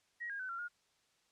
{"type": "tone with pitch steps", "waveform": "sine", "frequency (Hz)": [1898, 1625, 1515, 1371, 1428], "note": ["A#6", "G#6", "F#6", "F6", "F6"], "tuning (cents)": [31, -38, 40, -32, 38], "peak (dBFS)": -39, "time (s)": [0.2, 0.685], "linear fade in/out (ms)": 20, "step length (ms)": 97, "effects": ["white hiss -74 dBFS RMS until 1.31 s", "low-pass 7000 Hz 12 dB/octave"]}